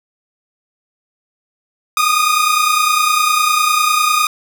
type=tone pair together; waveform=sawtooth; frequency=1217.1 / 1247 Hz; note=D#6 / D#6; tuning=-39 / +3 cents; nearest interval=unison; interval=42 cents; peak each=-11 dBFS; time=1.97-4.27 s; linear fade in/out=2 ms; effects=none